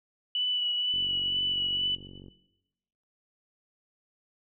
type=tone with vibrato; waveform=sine; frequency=2960 Hz; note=F#7; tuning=in tune; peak=-26 dBFS; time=0.35-1.95 s; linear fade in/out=2 ms; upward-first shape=sine; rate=2.1 Hz; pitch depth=16 cents each way
type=click train; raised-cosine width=3 ms; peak=-34 dBFS; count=64; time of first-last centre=0.94-2.283 s; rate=46.9 Hz
effects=noise-tail reverb RT60 1.0 s tail -17 dB re dry